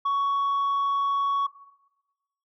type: tone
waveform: sine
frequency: 1117 Hz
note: C#6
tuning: 13 cents sharp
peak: -19 dBFS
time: 0.05-1.47 s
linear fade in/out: 10 ms
effects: noise-tail reverb RT60 1.0 s tail -17 dB re dry + tanh soft clip ceiling -21 dBFS